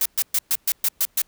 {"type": "noise bursts", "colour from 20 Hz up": "blue", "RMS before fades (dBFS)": -20, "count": 8, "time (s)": [0.01, 1.218], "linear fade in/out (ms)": 2, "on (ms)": 46, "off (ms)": 120, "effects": ["pink hiss -62 dBFS RMS until 1.27 s"]}